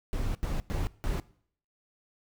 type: noise bursts at uneven times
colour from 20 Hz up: brown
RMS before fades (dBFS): -30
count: 4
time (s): 0.13-0.35 / 0.43-0.6 / 0.7-0.87 / 1.04-1.2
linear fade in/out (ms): 0
effects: noise-tail reverb RT60 0.6 s tail -21 dB re dry